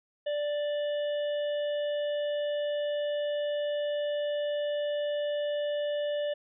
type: harmonic tone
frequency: 587.3 Hz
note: D5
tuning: in tune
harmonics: 1 / 3 / 5 / 6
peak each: -28 / -44 / -44 / -48 dBFS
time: 0.26-6.34 s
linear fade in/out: 10 ms
effects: none